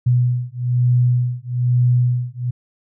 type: beating tone pair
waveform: sine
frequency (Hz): 122.8 / 123.9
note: B2 / B2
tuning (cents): -9 / +6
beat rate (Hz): 1.1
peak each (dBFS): -17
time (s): 0.06-2.51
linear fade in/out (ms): 10
effects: none